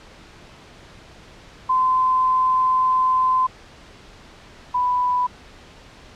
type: tone pair in turn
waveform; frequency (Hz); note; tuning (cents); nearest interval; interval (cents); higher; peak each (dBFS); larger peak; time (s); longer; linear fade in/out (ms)
sine; 1028 / 992.1; C6 / B5; -31 / +8; minor second; 61; first; -15 / -17; first; 1.69-3.47 / 4.74-5.27; first; 10
effects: pink hiss -45 dBFS RMS until 6.15 s + low-pass 5000 Hz 12 dB/octave